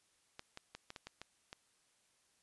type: clicks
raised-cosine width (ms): 0.2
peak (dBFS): -29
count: 8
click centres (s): 0.394 / 0.574 / 0.75 / 0.904 / 0.962 / 1.07 / 1.216 / 1.529
effects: white hiss -74 dBFS RMS until 2.42 s + resampled to 24000 Hz